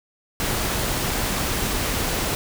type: noise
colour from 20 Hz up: pink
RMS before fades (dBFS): -24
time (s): 0.4-2.35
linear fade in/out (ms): 0
effects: none